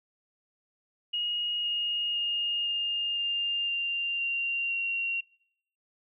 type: tone with pitch steps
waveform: sine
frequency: 2876 / 2858 / 2840 / 2822 / 2804 / 2786 / 2768 / 2751 Hz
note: F#7 / F7 / F7 / F7 / F7 / F7 / F7 / F7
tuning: -50 / +39 / +28 / +17 / +6 / -5 / -16 / -27 cents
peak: -27 dBFS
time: 1.13-5.21 s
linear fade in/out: 10 ms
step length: 510 ms
effects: noise-tail reverb RT60 0.7 s tail -24 dB re dry